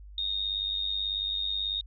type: tone with amplitude modulation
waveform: sine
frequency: 3705 Hz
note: A#7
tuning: 11 cents flat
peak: -25 dBFS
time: 0.18-1.81 s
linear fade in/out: 2 ms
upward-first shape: sine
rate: 98.3 Hz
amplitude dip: 70%
effects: added 50 Hz sine -44 dBFS peak until 1.86 s